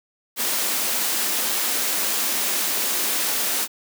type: high-pass noise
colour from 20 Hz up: white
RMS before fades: -23 dBFS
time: 0.36-3.68 s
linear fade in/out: 50 ms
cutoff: 190 Hz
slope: 48 dB/octave
effects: none